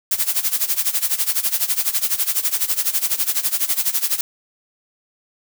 blue noise with tremolo, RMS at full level -17 dBFS, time 0.11-4.21 s, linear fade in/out 2 ms, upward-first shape sine, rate 12 Hz, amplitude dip 85%, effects none

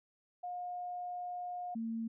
sine tone pair in turn, 715 / 226.8 Hz, F5 / A#3, +41 / -47 cents, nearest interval octave + minor sixth, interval 1988 cents, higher first, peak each -38 / -35 dBFS, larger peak second, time 0.43-1.75 / 1.75-2.08 s, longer first, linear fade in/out 10 ms, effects none

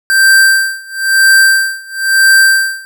square tone with tremolo, 1568 Hz, G6, in tune, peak -4 dBFS, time 0.1-2.85 s, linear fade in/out 0 ms, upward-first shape sine, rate 1 Hz, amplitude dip 95%, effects none

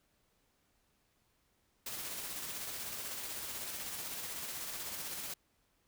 white noise with tremolo, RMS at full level -41 dBFS, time 1.86-5.34 s, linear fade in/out 5 ms, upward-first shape square, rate 16 Hz, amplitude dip 25%, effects pink hiss -75 dBFS RMS until 5.87 s

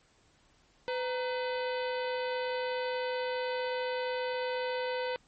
harmonic tone with a mistuned harmonic, 504 Hz, B4, 35 cents sharp, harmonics 1 / 2 / 3 / 4 / 5 / 6 / 7 / 8 / 9, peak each -32 / -38 / -42 / -44 / -46 / -48 / -49 / -50 / -51 dBFS, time 0.88-5.16 s, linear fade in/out 0 ms, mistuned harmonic 2, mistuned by -130 cents, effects pink hiss -66 dBFS RMS until 5.27 s + MP3 32 kbps

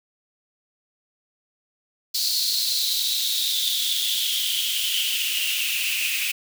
white noise with high-pass filter sweep, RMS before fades -24 dBFS, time 2.14-6.32 s, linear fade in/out 10 ms, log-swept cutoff 4400 to 2500 Hz, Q 7.8, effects none

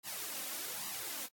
white noise with flanger, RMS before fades -41 dBFS, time 0.03-1.29 s, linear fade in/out 50 ms, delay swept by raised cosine 1 to 3.9 ms, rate 1.2 Hz, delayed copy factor +0.65, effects high-pass 150 Hz 12 dB/octave + AAC 64 kbps

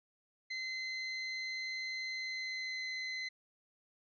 30% pulse tone with pitch glide, 2057 to 2044 Hz, C7 to C7, -30 to -41 cents, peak -35 dBFS, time 0.5-3.29 s, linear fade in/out 10 ms, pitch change -11 cents, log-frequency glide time 2.11-2.86 s, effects resampled to 16000 Hz

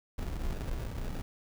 brown noise with sample-and-hold, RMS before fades -35 dBFS, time 0.18-1.22 s, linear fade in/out 5 ms, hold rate 1050 Hz, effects none

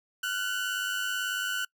30% pulse tone pair together, 1400 / 1498.2 Hz, F6 / F#6, +4 / +21 cents, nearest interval minor second, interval 117 cents, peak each -33 / -27 dBFS, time 0.23-1.65 s, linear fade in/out 5 ms, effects noise-tail reverb RT60 0.1 s tail -26 dB re dry

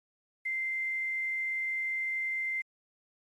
sine tone with quantisation, 2085 Hz, C7, 7 cents flat, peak -30 dBFS, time 0.45-2.62 s, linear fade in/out 10 ms, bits 10, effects AAC 32 kbps

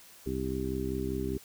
harmonic tone, 65.1 Hz, C2, 8 cents flat, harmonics 1 / 2 / 3 / 4 / 5 / 6, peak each -37 / -39 / -39 / -37 / -38 / -35 dBFS, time 0.26-1.38 s, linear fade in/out 5 ms, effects white hiss -54 dBFS RMS until 1.44 s

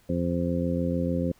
harmonic tone, 86.7 Hz, F2, 12 cents flat, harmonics 1 / 2 / 3 / 4 / 5 / 6, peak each -32 / -28 / -29 / -36 / -39 / -31 dBFS, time 0.09-1.32 s, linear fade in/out 5 ms, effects pink hiss -61 dBFS RMS until 1.39 s

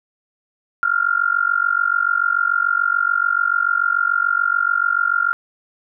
sine tone with amplitude modulation, 1396.9 Hz, F6, in tune, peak -11 dBFS, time 0.83-5.33 s, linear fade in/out 0 ms, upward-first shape sine, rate 46.9 Hz, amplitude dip 95%, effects none

